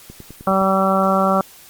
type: click train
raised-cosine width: 3 ms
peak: -23 dBFS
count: 6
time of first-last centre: 0.1-0.616 s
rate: 9.69 Hz
type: harmonic tone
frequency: 192 Hz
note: G3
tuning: 36 cents flat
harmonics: 1 / 2 / 3 / 4 / 5 / 6 / 7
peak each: -19 / -26 / -19 / -21 / -29 / -21 / -21 dBFS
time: 0.47-1.41 s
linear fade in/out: 2 ms
effects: white hiss -44 dBFS RMS until 1.69 s + Opus 48 kbps